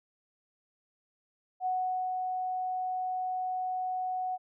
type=tone with ADSR envelope; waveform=sine; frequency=740 Hz; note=F#5; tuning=in tune; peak=-27 dBFS; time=1.6-4.38 s; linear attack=59 ms; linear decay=450 ms; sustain=-3 dB; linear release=37 ms; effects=none